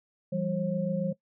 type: tone cluster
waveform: sine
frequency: 168 / 195.1 / 537 Hz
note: E3 / G3 / C5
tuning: +33 / -8 / +45 cents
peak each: -31 dBFS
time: 0.32-1.13 s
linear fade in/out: 10 ms
effects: noise-tail reverb RT60 0.1 s tail -19 dB re dry